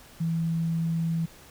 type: tone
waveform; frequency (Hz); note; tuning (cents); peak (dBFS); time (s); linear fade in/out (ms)
sine; 164.81; E3; 0; -24; 0.2-1.26; 10
effects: pink hiss -51 dBFS RMS until 1.5 s